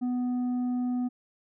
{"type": "tone with tanh clipping", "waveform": "sine", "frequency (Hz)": 248, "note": "B3", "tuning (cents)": 7, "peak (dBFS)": -27, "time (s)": [0.01, 1.09], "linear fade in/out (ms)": 20, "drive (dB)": 5, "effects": []}